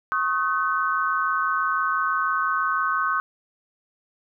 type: tone cluster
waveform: sine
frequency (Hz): 1095 / 1261 / 1517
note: C#6 / D#6 / F#6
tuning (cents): -22 / +23 / +43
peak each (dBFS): -25 / -25 / -25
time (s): 0.12-3.2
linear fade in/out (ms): 0
effects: none